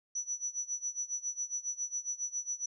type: tone with tremolo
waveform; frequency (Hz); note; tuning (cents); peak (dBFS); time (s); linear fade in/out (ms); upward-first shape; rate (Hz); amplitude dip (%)
sine; 5920; F#8; 0; -31; 0.15-2.66; 5; sine; 7.3; 90
effects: none